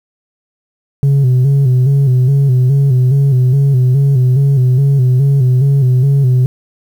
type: tone with vibrato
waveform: sine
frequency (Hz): 132.9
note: C3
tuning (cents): +27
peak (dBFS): -4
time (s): 1.03-6.46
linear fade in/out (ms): 0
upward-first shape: square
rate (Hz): 2.4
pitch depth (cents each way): 81
effects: tanh soft clip ceiling -6 dBFS + 7-bit